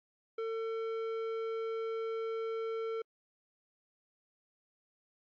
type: tone with tanh clipping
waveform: sine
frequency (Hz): 450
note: A4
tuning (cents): +39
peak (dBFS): -36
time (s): 0.38-3.02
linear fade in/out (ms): 5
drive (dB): 12
effects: AAC 64 kbps